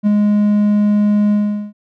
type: tone with ADSR envelope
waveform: triangle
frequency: 207.7 Hz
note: G#3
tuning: in tune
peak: -6 dBFS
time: 0.03-1.73 s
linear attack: 39 ms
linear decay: 7 ms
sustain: -2 dB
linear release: 410 ms
effects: none